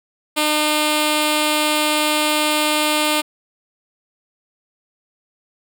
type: tone with notch filter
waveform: 5% pulse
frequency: 303.1 Hz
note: D#4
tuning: 45 cents flat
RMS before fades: -18 dBFS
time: 0.36-3.22 s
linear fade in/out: 20 ms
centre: 1700 Hz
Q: 1.9
effects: none